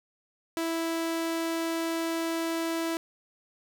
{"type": "tone", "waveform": "sawtooth", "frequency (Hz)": 329.6, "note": "E4", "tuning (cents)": 0, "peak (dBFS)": -24, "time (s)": [0.57, 2.97], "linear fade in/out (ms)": 0, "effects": []}